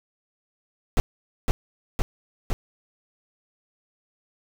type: noise with echo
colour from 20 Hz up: brown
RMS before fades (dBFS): -17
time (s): 0.97-1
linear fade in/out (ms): 0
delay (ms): 510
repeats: 3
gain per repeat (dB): -2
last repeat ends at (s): 2.53
effects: none